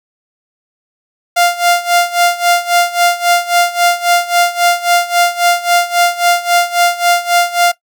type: tone with tremolo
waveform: sawtooth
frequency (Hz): 698.5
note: F5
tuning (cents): 0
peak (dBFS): -3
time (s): 1.36-7.72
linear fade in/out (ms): 10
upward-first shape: sine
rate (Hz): 3.7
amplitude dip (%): 85
effects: noise-tail reverb RT60 0.1 s tail -17 dB re dry